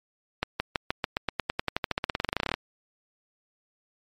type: accelerating click train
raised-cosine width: 0.3 ms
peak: -9 dBFS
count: 29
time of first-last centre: 0.43-2.54 s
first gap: 170 ms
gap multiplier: 0.93
effects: MP3 64 kbps